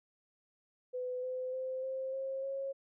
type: tone with pitch steps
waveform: sine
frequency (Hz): 502 / 510.2 / 518.5 / 527 / 535.5 / 544.3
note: B4 / C5 / C5 / C5 / C5 / C#5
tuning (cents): +28 / -44 / -16 / +12 / +40 / -32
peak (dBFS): -35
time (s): 0.93-2.73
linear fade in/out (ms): 20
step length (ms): 300
effects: none